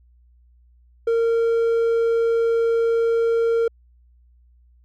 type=tone with hard clipping; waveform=sine; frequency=460.3 Hz; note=A#4; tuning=22 cents flat; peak=-17 dBFS; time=1.07-3.68 s; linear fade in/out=5 ms; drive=3 dB; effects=added 60 Hz sine -51 dBFS peak until 4.84 s + MP3 96 kbps